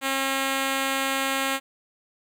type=tone; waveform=5% pulse; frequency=270 Hz; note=C#4; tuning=45 cents flat; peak=-12 dBFS; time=0.01-1.6 s; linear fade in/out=50 ms; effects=none